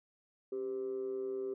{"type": "tone with amplitude modulation", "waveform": "sine", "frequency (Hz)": 392, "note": "G4", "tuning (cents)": 0, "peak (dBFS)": -31, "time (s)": [0.52, 1.54], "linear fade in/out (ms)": 5, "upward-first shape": "sine", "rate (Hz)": 121, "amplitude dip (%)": 65, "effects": ["tanh soft clip ceiling -30 dBFS"]}